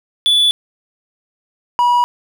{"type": "tone pair in turn", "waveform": "triangle", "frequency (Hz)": [3454, 969.2], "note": ["A7", "B5"], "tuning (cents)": [-33, -33], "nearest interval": "octave + minor seventh", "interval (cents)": 2200, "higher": "first", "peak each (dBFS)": -8, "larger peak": "neither", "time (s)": [[0.26, 0.51], [1.79, 2.04]], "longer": "neither", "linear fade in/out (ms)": 0, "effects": []}